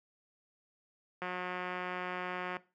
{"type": "click train", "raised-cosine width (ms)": 0.5, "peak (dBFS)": -23, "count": 245, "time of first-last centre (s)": [1.22, 2.568], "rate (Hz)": 181, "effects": ["noise-tail reverb RT60 0.3 s tail -18 dB re dry", "high-pass 150 Hz 12 dB/octave"]}